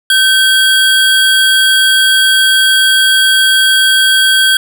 square tone pair together, 1543 / 3284 Hz, G6 / G#7, -28 / -20 cents, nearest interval octave + minor second, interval 1308 cents, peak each -10 dBFS, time 0.1-4.57 s, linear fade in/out 2 ms, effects none

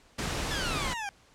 pink noise, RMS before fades -32 dBFS, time 0.18-0.94 s, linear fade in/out 10 ms
20% pulse exponential sweep, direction down, 1760 to 780 Hz, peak -28 dBFS, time 0.51-1.09 s, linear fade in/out 0 ms
effects pink hiss -60 dBFS RMS until 1.34 s + low-pass 8000 Hz 12 dB/octave

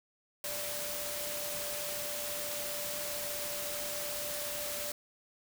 sine tone in noise, 587.3 Hz, D5, in tune, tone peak -42 dBFS, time 0.44-4.92 s, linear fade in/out 2 ms, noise white, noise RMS -38 dBFS, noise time 0.44-4.92 s, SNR -7 dB, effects none

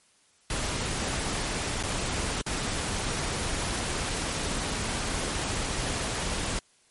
pink noise with dropouts, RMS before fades -30 dBFS, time 0.5-6.59 s, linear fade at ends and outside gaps 2 ms, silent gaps 1.828-1.835 / 2.414-2.463 s, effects white hiss -63 dBFS RMS until 6.9 s + MP3 48 kbps

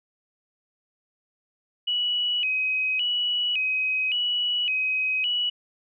sine tone with vibrato, 2725 Hz, F7, 43 cents flat, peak -22 dBFS, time 1.87-5.5 s, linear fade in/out 10 ms, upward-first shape square, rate 0.89 Hz, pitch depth 130 cents each way, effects none

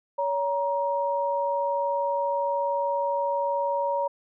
sine tone pair together, 564.1 / 943 Hz, C#5 / A#5, +30 / +20 cents, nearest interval major sixth, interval 890 cents, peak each -26 dBFS, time 0.18-4.08 s, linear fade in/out 10 ms, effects none

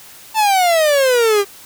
45% pulse exponential sweep, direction down, 896 to 392 Hz, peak -11 dBFS, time 0.34-1.45 s, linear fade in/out 50 ms, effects white hiss -40 dBFS RMS until 1.65 s

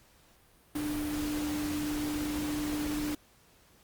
sine tone in noise, 298.2 Hz, D4, 27 cents sharp, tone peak -31 dBFS, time 0.75-3.15 s, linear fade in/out 5 ms, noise pink, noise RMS -39 dBFS, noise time 0.75-3.15 s, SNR +5 dB, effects pink hiss -62 dBFS RMS until 3.83 s + Opus 48 kbps

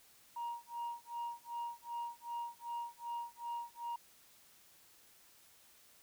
sine tone with tremolo, 944 Hz, A#5, 22 cents sharp, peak -35 dBFS, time 0.36-3.96 s, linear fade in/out 5 ms, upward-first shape sine, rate 2.6 Hz, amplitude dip 100%, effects tanh soft clip ceiling -36 dBFS + white hiss -64 dBFS RMS until 6.02 s

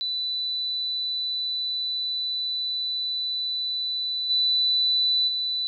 sine tone with level steps, 3983 Hz, B7, 14 cents sharp, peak -25 / -19 / -24 dBFS, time 0.01-5.67 s, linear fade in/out 0 ms, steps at 4.29 / 5.27 s, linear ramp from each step 20 ms, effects none

